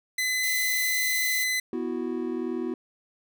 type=tone; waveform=sawtooth; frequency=2020 Hz; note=B6; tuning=39 cents sharp; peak=-21 dBFS; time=0.18-1.6 s; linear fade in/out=5 ms
type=noise; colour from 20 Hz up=violet; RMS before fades=-32 dBFS; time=0.43-1.44 s; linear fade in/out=5 ms
type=chord; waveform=triangle; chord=B suspended fourth; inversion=none; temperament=equal; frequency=246.9 / 329.6 / 370 Hz; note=B3 / E4 / F#4; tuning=0 / 0 / 0 cents; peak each=-30 dBFS; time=1.73-2.74 s; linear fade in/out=2 ms
effects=none